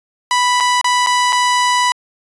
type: tone with dropouts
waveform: sawtooth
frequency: 987.8 Hz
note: B5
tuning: in tune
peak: -8 dBFS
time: 0.31-1.92 s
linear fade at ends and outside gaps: 1 ms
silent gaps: 0.602-0.606 / 0.813-0.844 / 1.063-1.07 / 1.324-1.328 s
effects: resampled to 22050 Hz